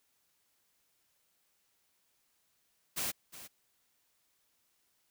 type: noise with echo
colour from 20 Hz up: white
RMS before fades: -35 dBFS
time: 2.96-3.12 s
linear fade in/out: 20 ms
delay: 360 ms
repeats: 1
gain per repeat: -14 dB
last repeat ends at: 3.48 s
effects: white hiss -75 dBFS RMS until 5.1 s